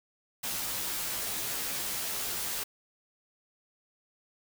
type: noise with comb filter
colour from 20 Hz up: white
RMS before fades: -34 dBFS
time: 0.43-2.64 s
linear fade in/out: 10 ms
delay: 13 ms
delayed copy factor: -1
effects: none